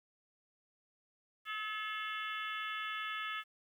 harmonic tone with a mistuned harmonic, 430 Hz, A4, 40 cents flat, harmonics 3 / 4 / 5 / 6 / 7 / 8, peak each -41 / -43 / -45 / -47 / -48 / -49 dBFS, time 1.45-3.44 s, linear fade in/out 50 ms, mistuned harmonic 6, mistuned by +74 cents, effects 11-bit

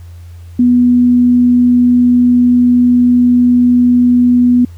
sine tone, 245.3 Hz, B3, 12 cents flat, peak -5 dBFS, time 0.59-4.65 s, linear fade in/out 5 ms, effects added 86 Hz sine -29 dBFS peak until 4.77 s + pink hiss -49 dBFS RMS until 4.77 s

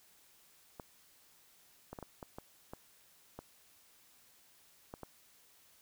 clicks, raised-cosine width 1 ms, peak -30 dBFS, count 10, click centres 0.798 / 1.93 / 1.988 / 2.027 / 2.228 / 2.385 / 2.735 / 3.39 / 4.939 / 5.033 s, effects white hiss -65 dBFS RMS until 5.81 s

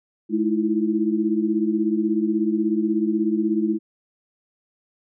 sine tone cluster, 213.3 / 319.5 / 335.9 Hz, G#3 / D#4 / E4, +46 / +46 / +33 cents, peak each -23 dBFS, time 0.29-3.79 s, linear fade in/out 50 ms, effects none

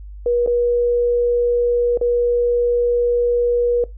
sine tone with dropouts, 481.2 Hz, B4, 45 cents flat, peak -14 dBFS, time 0.26-3.84 s, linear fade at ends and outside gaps 2 ms, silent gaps 0.463-0.474 / 1.974-2.012 s, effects noise-tail reverb RT60 0.2 s tail -20 dB re dry + added 50 Hz sine -32 dBFS peak until 3.97 s

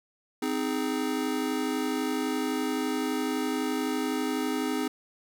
square chord, Ab major, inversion first, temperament just, 259.6 / 311.5 / 415.3 Hz, C4 / Eb4 / Ab4, -13 / +2 / 0 cents, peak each -31 / -32 / -34 dBFS, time 0.42-4.88 s, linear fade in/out 5 ms, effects none

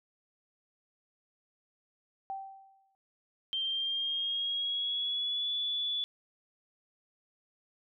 sine tone with exponential decay, 777 Hz, G5, 16 cents flat, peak -33 dBFS, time 2.3-2.95 s, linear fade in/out 0 ms, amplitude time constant 140 ms
sine tone with pitch glide, 3156 to 3442 Hz, G7 to A7, +11 to -39 cents, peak -30 dBFS, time 3.53-6.04 s, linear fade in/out 0 ms, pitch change +150 cents, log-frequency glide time 3.63-5.51 s
effects none

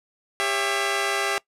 10% pulse chord, C# diminished, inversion second, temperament just, 399.1 / 554.4 / 665.2 Hz, G4 / C#5 / E5, +31 / 0 / +16 cents, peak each -17 / -22 / -19 dBFS, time 0.4-1.38 s, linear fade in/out 0 ms, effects noise-tail reverb RT60 0.1 s tail -22 dB re dry + low-pass 11000 Hz 12 dB/octave

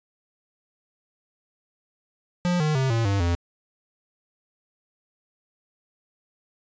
square tone with pitch steps, 177.1 / 153.29 / 132.68 / 114.84 / 99.39 / 86.03 Hz, F3 / D#3 / C3 / A#2 / G2 / F2, +24 / -25 / +25 / -25 / +24 / -26 cents, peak -21 dBFS, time 2.45-3.35 s, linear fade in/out 0 ms, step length 150 ms, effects resampled to 16000 Hz

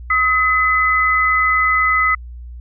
sine tone pair together, 1270 / 2018 Hz, D#6 / B6, +35 / +37 cents, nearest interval minor sixth, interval 802 cents, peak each -15 dBFS, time 0.1-2.15 s, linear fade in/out 5 ms, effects added 60 Hz sine -30 dBFS peak until 2.6 s

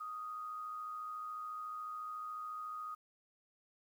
sine tone with amplitude modulation, 1245 Hz, D#6, 1 cent sharp, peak -39 dBFS, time 0-2.95 s, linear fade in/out 10 ms, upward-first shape sine, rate 114 Hz, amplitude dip 40%, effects 11-bit

